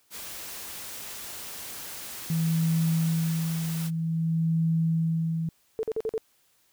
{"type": "noise", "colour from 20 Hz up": "white", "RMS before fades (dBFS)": -39, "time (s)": [0.1, 3.91], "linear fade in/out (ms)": 50}
{"type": "tone with tremolo", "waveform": "sine", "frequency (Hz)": 163.2, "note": "E3", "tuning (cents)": -17, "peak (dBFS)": -21, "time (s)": [2.3, 5.49], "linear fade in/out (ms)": 2, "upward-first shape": "sine", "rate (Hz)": 0.52, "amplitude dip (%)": 50}
{"type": "tone bursts", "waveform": "sine", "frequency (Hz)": 442.6, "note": "A4", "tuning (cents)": 10, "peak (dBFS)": -25, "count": 5, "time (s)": [5.79, 6.179], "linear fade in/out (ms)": 0, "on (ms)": 41, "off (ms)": 46}
{"effects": ["white hiss -66 dBFS RMS until 6.72 s"]}